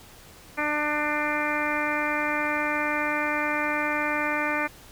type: harmonic tone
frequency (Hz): 298.4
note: D4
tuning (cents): +28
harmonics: 1 / 2 / 3 / 4 / 5 / 6 / 7 / 8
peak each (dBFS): -32 / -32 / -32 / -32 / -32 / -32 / -32 / -32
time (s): 0.57-4.68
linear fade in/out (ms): 20
effects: pink hiss -49 dBFS RMS until 4.91 s